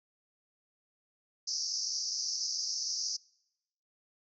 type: band-pass noise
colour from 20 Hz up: pink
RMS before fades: -35 dBFS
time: 1.47-3.17 s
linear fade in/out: 10 ms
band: 4800 to 6100 Hz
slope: 96 dB/octave
effects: noise-tail reverb RT60 0.9 s tail -26 dB re dry